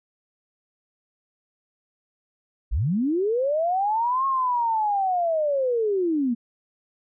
sine linear two-way sweep, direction up then down, 38.89 to 1090 to 225.6 Hz, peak -20 dBFS, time 2.71-6.35 s, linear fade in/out 20 ms, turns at 4.26 s, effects none

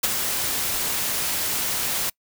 white noise with ADSR envelope, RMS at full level -19 dBFS, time 0.03-2.1 s, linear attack 10 ms, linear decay 29 ms, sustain -6 dB, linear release 8 ms, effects noise-tail reverb RT60 0.1 s tail -26 dB re dry

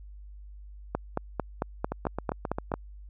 two click trains, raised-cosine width 1 ms, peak -16 / -13 dBFS, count 7 / 9, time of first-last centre 1.92-2.718 / 0.95-2.74 s, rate 7.52 / 4.47 Hz, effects added 50 Hz sine -43 dBFS peak until 3.09 s

